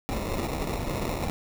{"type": "noise with sample-and-hold", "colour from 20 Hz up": "pink", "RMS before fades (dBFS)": -30, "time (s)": [0.09, 1.3], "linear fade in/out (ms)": 0, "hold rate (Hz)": 1575, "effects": []}